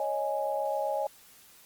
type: chord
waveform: sine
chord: C# suspended second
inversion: none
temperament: equal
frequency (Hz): 554.4 / 622.3 / 830.6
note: C#5 / D#5 / G#5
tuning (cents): 0 / 0 / 0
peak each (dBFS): -32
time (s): 0-1.07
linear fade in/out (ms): 2
effects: white hiss -56 dBFS RMS until 1.65 s + Opus 32 kbps